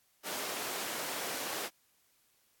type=high-pass noise; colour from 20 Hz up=pink; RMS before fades=-38 dBFS; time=0.23-1.7 s; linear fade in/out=50 ms; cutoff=410 Hz; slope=12 dB/octave; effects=white hiss -71 dBFS RMS until 2.6 s + AAC 64 kbps